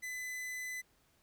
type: tone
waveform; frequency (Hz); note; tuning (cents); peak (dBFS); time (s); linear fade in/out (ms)
45% pulse; 2009; B6; +29; -39; 0.02-0.82; 20
effects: pink hiss -71 dBFS RMS until 1.22 s